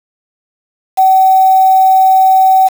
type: tone with quantisation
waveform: sine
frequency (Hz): 760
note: F#5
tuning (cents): +46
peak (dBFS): -4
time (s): 0.97-2.69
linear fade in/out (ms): 20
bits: 4
effects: none